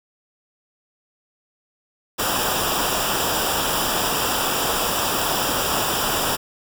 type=noise with comb filter; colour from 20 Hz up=pink; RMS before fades=-22 dBFS; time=2.18-6.37 s; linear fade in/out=20 ms; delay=0.47 ms; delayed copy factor=-0.75; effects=none